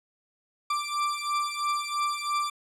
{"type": "beating tone pair", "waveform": "40% pulse", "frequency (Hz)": [1174.7, 1177.7], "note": ["D6", "D6"], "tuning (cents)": [0, 4], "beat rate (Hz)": 3, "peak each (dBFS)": -29, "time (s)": [0.7, 2.5], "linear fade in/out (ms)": 5, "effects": ["low-pass 10000 Hz 12 dB/octave"]}